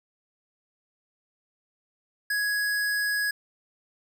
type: tone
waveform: square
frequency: 1668 Hz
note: G#6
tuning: 7 cents sharp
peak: -25 dBFS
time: 2.3-3.31 s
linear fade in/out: 5 ms
effects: none